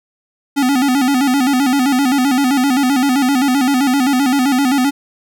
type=tone with vibrato; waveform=square; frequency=266.5 Hz; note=C4; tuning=32 cents sharp; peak=-12 dBFS; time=0.56-4.91 s; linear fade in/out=20 ms; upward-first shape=square; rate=7.7 Hz; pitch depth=100 cents each way; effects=none